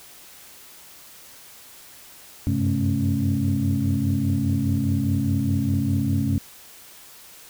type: tone cluster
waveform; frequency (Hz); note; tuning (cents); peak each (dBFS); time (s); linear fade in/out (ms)
sine; 92.8 / 97.7 / 133.2 / 214.6 / 275.8; F#2 / G2 / C3 / A3 / C#4; +6 / -5 / +31 / -43 / -9; -28 / -24 / -25 / -25 / -25; 2.47-6.38; 0
effects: tanh soft clip ceiling -11 dBFS + white hiss -46 dBFS RMS until 7.49 s